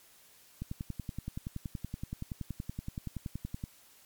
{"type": "click train", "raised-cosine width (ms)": 5, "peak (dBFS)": -24, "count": 33, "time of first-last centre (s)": [0.62, 3.639], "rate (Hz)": 10.6, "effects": ["white hiss -60 dBFS RMS until 4.05 s", "MP3 96 kbps"]}